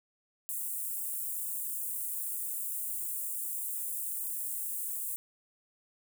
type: high-pass noise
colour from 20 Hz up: white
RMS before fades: -36 dBFS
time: 0.49-5.16 s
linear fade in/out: 0 ms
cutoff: 8000 Hz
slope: 48 dB/octave
effects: none